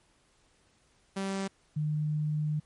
sawtooth / sine tone pair in turn, 194.3 / 151.64 Hz, G3 / D#3, -15 / -44 cents, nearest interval major third, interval 429 cents, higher first, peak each -27 dBFS, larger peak neither, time 1.16-1.48 / 1.76-2.6 s, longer second, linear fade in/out 10 ms, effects pink hiss -67 dBFS RMS until 2.65 s + MP3 48 kbps

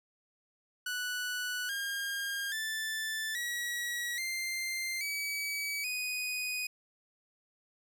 sawtooth tone with pitch steps, 1480 / 1614 / 1760 / 1919.3 / 2093 / 2282 / 2489 Hz, F#6 / G#6 / A6 / B6 / C7 / C#7 / D#7, 0 / -50 / 0 / -50 / 0 / +50 / 0 cents, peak -30 dBFS, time 0.86-6.67 s, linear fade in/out 5 ms, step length 830 ms, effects none

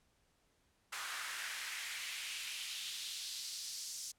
pink noise with high-pass filter sweep, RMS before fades -43 dBFS, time 0.92-4.12 s, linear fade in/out 10 ms, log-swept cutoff 1300 to 5900 Hz, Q 2, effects pink hiss -75 dBFS RMS until 4.18 s + low-pass 11000 Hz 12 dB/octave

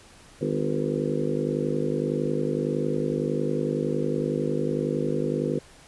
harmonic tone with a mistuned harmonic, 50.9 Hz, G#1, 34 cents flat, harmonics 3 / 4 / 5 / 6 / 7 / 8 / 9 / 10, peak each -30 / -36 / -30 / -35 / -30 / -33 / -31 / -34 dBFS, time 0.41-5.59 s, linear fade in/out 5 ms, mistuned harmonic 9, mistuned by +35 cents, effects pink hiss -51 dBFS RMS until 5.87 s + resampled to 24000 Hz

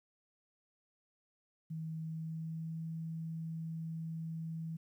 sine tone with pitch glide, 160 to 162.42 Hz, D#3 to E3, +49 to -25 cents, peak -38 dBFS, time 1.7-4.77 s, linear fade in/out 10 ms, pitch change +26 cents, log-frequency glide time 2-2.83 s, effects 12-bit

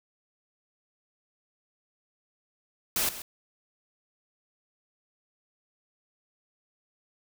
white noise with echo, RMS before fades -27 dBFS, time 2.96-3.09 s, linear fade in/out 2 ms, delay 130 ms, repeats 1, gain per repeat -13 dB, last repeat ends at 3.22 s, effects none

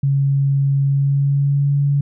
sine tone with pitch glide, 138.59 to 141.83 Hz, C#3 to C#3, 0 to +40 cents, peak -13 dBFS, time 0.03-2.01 s, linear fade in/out 5 ms, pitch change +40 cents, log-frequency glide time 0.84-1.75 s, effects none

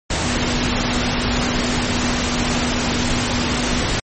sine tone in noise, 243.6 Hz, B3, 24 cents flat, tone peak -23 dBFS, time 0.25-3.81 s, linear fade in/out 5 ms, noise pink, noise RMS -20 dBFS, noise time 0.1-4 s, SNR -6 dB, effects MP3 32 kbps

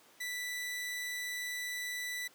sawtooth tone, 1975.5 Hz, B6, in tune, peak -33 dBFS, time 0.2-2.28 s, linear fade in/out 10 ms, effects pink hiss -61 dBFS RMS until 2.34 s + high-pass 300 Hz 12 dB/octave

